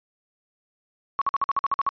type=tone bursts; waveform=sine; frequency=1108.7 Hz; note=C#6; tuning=in tune; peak=-19 dBFS; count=10; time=1.19-1.89 s; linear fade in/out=0 ms; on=25 ms; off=50 ms; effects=resampled to 11025 Hz